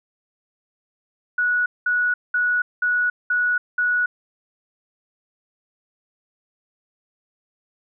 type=tone bursts; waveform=sine; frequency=1466 Hz; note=F#6; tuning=16 cents flat; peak=-17 dBFS; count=6; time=1.38-4.06 s; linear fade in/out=5 ms; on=280 ms; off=200 ms; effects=none